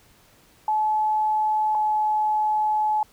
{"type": "tone pair in turn", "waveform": "sine", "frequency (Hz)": [859, 854.7], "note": ["A5", "G#5"], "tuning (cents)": [-42, 49], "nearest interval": "unison", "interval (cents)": 9, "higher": "first", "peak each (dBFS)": -19, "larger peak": "neither", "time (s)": [[0.68, 1.75], [1.75, 3.03]], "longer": "second", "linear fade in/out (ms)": 2, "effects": ["pink hiss -56 dBFS RMS until 3.12 s"]}